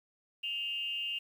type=tone with frequency modulation; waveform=sine; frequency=2801 Hz; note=F7; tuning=4 cents sharp; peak=-33 dBFS; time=0.43-1.19 s; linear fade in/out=10 ms; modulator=237 Hz; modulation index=0.54; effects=10-bit